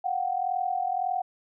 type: tone pair together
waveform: sine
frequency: 721 / 762.8 Hz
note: F#5 / G5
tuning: -45 / -47 cents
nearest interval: minor second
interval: 98 cents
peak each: -28 dBFS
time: 0.04-1.22 s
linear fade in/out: 10 ms
effects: none